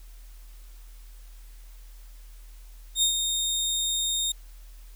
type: tone with ADSR envelope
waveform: 25% pulse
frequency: 3685 Hz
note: A#7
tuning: 21 cents flat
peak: -15 dBFS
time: 2.95-4.32 s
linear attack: 73 ms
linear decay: 100 ms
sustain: -6 dB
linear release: 5 ms
effects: added 40 Hz sine -43 dBFS peak until 4.95 s + white hiss -58 dBFS RMS until 4.95 s